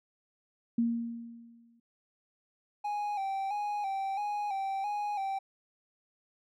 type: tone with exponential decay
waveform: sine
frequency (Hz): 233.1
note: A#3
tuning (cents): 0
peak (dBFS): -23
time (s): 0.78-1.8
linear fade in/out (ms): 5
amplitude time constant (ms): 220
type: tone with vibrato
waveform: triangle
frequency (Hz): 803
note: G5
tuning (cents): +41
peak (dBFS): -29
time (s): 2.84-5.39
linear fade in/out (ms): 10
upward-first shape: square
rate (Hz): 1.5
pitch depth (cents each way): 54
effects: none